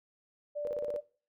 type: tone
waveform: sine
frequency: 587.3 Hz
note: D5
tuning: in tune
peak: -33 dBFS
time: 0.55-1.01 s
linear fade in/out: 20 ms
type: tone bursts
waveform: sine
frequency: 493.9 Hz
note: B4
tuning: in tune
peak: -34 dBFS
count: 6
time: 0.65-0.962 s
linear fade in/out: 0 ms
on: 22 ms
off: 36 ms
effects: noise-tail reverb RT60 0.4 s tail -20 dB re dry